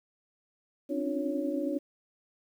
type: tone cluster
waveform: sine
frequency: 267.6 / 277.9 / 299.5 / 353.1 / 558 Hz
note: C4 / C#4 / D4 / F4 / C#5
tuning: +39 / +4 / +34 / +19 / +11 cents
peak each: -35 / -39 / -32 / -38 / -35 dBFS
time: 0.89-1.79 s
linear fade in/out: 20 ms
effects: 10-bit